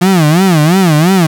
35% pulse tone with vibrato, 170 Hz, F3, 46 cents flat, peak -4 dBFS, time 0.01-1.27 s, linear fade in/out 10 ms, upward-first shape sine, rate 2.9 Hz, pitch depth 230 cents each way, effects none

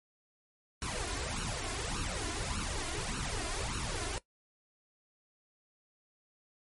pink noise with flanger, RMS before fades -36 dBFS, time 0.82-4.18 s, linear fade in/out 0 ms, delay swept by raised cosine 0.72 to 2.92 ms, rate 1.7 Hz, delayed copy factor +0.8, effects noise-tail reverb RT60 0.1 s tail -18 dB re dry + MP3 48 kbps

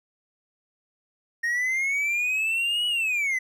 triangle linear two-way sweep, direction up then down, 1847 to 2941 to 1992 Hz, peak -21 dBFS, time 1.43-3.39 s, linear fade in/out 10 ms, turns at 2.87 s, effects none

